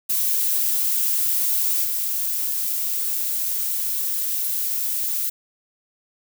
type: noise with level steps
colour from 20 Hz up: violet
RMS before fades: -21 / -24 dBFS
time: 0.09-5.3 s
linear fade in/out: 10 ms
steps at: 1.83 s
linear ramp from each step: 20 ms
effects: none